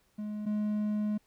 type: tone pair in turn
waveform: triangle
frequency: 210.6 / 210.6 Hz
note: G#3 / G#3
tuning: +24 / +24 cents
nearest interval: unison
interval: 0 cents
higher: neither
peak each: -32 / -26 dBFS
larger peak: second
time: 0.18-0.46 / 0.46-1.18 s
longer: second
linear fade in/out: 10 ms
effects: pink hiss -70 dBFS RMS until 1.26 s